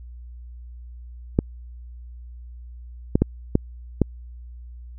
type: clicks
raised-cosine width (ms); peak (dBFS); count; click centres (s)
3; -3; 5; 1.389 / 3.155 / 3.22 / 3.554 / 4.017
effects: added 60 Hz sine -37 dBFS peak until 4.98 s